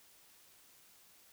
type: silence
effects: white hiss -63 dBFS RMS until 1.32 s